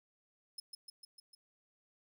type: tone with echo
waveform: sawtooth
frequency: 5160 Hz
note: E8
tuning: 38 cents flat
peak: -39 dBFS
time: 0.58-0.6 s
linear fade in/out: 5 ms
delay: 150 ms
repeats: 5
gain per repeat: -3 dB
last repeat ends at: 1.35 s
effects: none